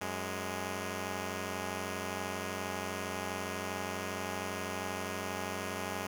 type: tone pair together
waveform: 5% pulse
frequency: 92.52 / 207.7 Hz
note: F#2 / G#3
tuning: 0 / 0 cents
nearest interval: octave + major second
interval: 1400 cents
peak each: -27 dBFS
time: 0.01-6.07 s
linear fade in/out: 5 ms
effects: none